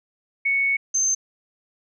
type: tone pair in turn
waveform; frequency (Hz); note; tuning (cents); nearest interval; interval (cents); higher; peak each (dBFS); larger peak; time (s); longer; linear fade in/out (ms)
sine; 2217 / 6271; C#7 / G8; 0 / 0; octave + tritone; 1800; second; -18; neither; 0.45-0.77 / 0.94-1.15; first; 10
effects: none